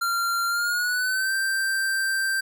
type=tone with pitch glide; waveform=square; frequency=1381 to 1568.1 Hz; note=F6 to G6; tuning=-20 to 0 cents; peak=-23 dBFS; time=0.01-2.41 s; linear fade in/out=10 ms; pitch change=+220 cents; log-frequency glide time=0.47-1.34 s; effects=none